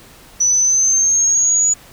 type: exponential sweep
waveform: sine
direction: up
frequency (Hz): 5920 to 6890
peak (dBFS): -11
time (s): 0.4-1.74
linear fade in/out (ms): 10
effects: pink hiss -43 dBFS RMS until 1.92 s